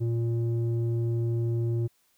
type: tone with low-pass filter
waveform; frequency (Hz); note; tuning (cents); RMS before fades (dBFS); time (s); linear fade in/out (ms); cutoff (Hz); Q
square; 116.54; A#2; 0; -27; 0-1.88; 20; 280; 2.5
effects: white hiss -68 dBFS RMS until 2.17 s